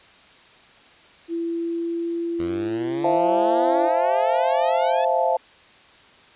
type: tone with pitch glide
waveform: sine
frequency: 335.5 to 338.4 Hz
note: E4 to E4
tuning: +31 to +45 cents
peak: -23 dBFS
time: 1.28-3.9 s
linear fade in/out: 50 ms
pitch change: +14 cents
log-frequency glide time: 1.47-2.2 s
type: exponential sweep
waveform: 10% pulse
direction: up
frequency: 82.41 to 876 Hz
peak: -23 dBFS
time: 2.39-5.05 s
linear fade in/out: 5 ms
type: chord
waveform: sine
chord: F major seventh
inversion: second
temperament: just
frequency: 523.8 / 654.8 / 698.5 / 873.1 Hz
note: C5 / E5 / F5 / A5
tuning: +2 / -12 / 0 / -14 cents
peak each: -23 dBFS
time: 3.04-5.37 s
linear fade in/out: 5 ms
effects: white hiss -50 dBFS RMS until 6.35 s + resampled to 8000 Hz